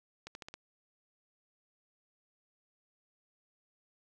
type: accelerating click train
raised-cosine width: 0.2 ms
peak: -27 dBFS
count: 5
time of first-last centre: 0.27-0.54 s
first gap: 81 ms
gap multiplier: 0.88
effects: none